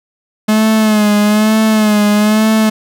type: tone with vibrato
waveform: 45% pulse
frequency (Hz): 213.4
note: G#3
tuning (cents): +47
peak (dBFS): -8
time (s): 0.48-2.7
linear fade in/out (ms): 10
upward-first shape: sine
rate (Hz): 1.1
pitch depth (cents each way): 49
effects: none